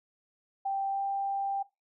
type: tone with pitch glide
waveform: sine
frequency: 784 to 789.9 Hz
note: G5 to G5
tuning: 0 to +13 cents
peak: -28 dBFS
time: 0.65-1.63 s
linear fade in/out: 10 ms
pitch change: +13 cents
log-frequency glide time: 0.89-1.03 s
effects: noise-tail reverb RT60 0.2 s tail -17 dB re dry